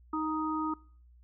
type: harmonic tone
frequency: 312 Hz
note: D#4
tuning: 5 cents sharp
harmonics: 1 / 3 / 4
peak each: -32 / -37 / -34 dBFS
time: 0.13-0.74 s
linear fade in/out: 5 ms
effects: noise-tail reverb RT60 0.5 s tail -25 dB re dry + added 60 Hz sine -55 dBFS peak until 1.23 s